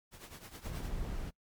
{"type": "noise with tremolo", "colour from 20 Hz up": "pink", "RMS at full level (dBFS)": -47, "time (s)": [0.11, 0.9], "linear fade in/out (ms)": 50, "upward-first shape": "triangle", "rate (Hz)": 9.5, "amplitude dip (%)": 80}
{"type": "noise", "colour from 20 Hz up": "brown", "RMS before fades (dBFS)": -38, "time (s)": [0.64, 1.31], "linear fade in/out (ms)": 20}
{"effects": ["noise-tail reverb RT60 0.1 s tail -24 dB re dry", "MP3 96 kbps"]}